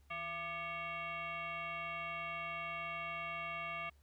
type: tone with frequency modulation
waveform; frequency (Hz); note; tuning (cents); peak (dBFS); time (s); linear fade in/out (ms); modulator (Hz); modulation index
sine; 1707; G#6; +47; -39; 0.1-3.9; 10; 515; 2.1
effects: added 70 Hz sine -63 dBFS peak until 4.02 s + pink hiss -75 dBFS RMS until 4.02 s